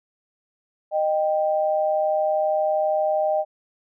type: tone pair together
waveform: sine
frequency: 617.5 / 785 Hz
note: D#5 / G5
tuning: -13 / +2 cents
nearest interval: major third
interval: 415 cents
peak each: -20 / -24 dBFS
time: 0.91-3.45 s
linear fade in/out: 50 ms
effects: none